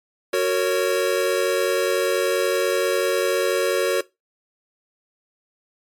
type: chord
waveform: square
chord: F# major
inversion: none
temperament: equal with one note detuned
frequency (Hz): 370 / 460.3 / 554.4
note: F#4 / A#4 / C#5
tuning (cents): 0 / -22 / 0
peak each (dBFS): -23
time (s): 0.33-4.01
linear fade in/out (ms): 5
effects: noise-tail reverb RT60 0.2 s tail -19 dB re dry + MP3 64 kbps